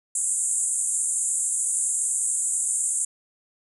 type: band-pass noise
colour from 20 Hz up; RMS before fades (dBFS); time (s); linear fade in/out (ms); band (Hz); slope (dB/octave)
white; -25; 0.15-3.05; 5; 7100 to 9800; 96
effects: none